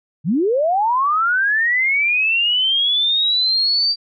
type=linear sweep; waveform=sine; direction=up; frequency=131.9 to 4689 Hz; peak=-14 dBFS; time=0.24-3.96 s; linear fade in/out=50 ms; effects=none